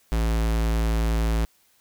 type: tone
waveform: square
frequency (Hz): 55.6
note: A1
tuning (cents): +19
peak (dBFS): -21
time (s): 0.12-1.45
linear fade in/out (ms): 0
effects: white hiss -62 dBFS RMS until 1.8 s